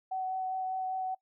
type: tone with vibrato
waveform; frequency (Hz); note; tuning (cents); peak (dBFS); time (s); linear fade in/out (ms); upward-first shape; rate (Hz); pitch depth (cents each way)
sine; 752; F#5; +28; -31; 0.11-1.15; 10; sine; 5; 10
effects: noise-tail reverb RT60 0.1 s tail -21 dB re dry